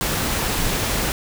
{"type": "noise", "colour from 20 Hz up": "pink", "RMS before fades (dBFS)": -22, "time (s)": [0.01, 1.12], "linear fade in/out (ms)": 0, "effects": []}